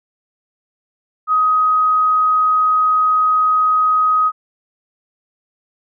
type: tone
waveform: sine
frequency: 1258 Hz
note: D#6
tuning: 19 cents sharp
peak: -11 dBFS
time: 1.27-4.32 s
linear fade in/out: 50 ms
effects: none